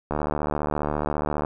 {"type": "click train", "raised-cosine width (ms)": 1, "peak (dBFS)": -11, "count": 101, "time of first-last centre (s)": [0.11, 1.449], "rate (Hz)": 74.7, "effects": []}